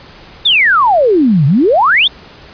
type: exponential two-way sweep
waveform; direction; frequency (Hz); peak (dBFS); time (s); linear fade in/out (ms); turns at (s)
sine; down then up; 3729 to 130.6 to 3729; -6; 0.45-2.08; 10; 1.46
effects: pink hiss -37 dBFS RMS until 2.53 s + resampled to 11025 Hz